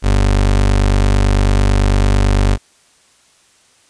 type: tone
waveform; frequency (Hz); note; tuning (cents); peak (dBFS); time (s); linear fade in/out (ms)
30% pulse; 49; G1; 0; -7; 0.02-2.58; 50
effects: white hiss -52 dBFS RMS until 3.89 s + resampled to 22050 Hz